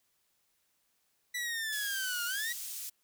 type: linear two-way sweep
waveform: sawtooth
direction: down then up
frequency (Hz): 1975.5 to 1396.9 to 1952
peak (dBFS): -30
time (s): 1.34-2.53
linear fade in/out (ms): 10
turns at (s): 2.25
type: high-pass noise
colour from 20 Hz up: pink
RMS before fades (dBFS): -41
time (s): 1.72-2.9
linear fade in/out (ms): 10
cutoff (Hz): 6200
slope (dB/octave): 12
effects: white hiss -75 dBFS RMS until 3.03 s